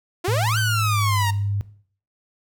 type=exponential two-way sweep; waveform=sawtooth; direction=up then down; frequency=329.6 to 1568 to 916 Hz; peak=-18 dBFS; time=0.24-1.31 s; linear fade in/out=10 ms; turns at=0.58 s
type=tone with pitch glide; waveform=sine; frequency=110 to 100.87 Hz; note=A2 to G2; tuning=0 to +50 cents; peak=-20 dBFS; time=0.28-1.61 s; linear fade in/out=0 ms; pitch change=-150 cents; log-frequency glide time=0.6-1.23 s
effects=noise-tail reverb RT60 0.5 s tail -17 dB re dry